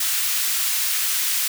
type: high-pass noise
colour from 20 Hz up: white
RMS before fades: -22 dBFS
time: 0-1.48 s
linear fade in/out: 5 ms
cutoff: 1600 Hz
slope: 12 dB/octave
effects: none